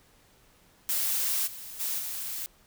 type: noise with level steps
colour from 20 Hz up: blue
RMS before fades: -28 / -42 / -31 / -35 dBFS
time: 0.89-2.46 s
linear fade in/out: 0 ms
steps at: 1.46 / 1.79 / 1.98 s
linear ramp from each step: 20 ms
effects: pink hiss -61 dBFS RMS until 2.66 s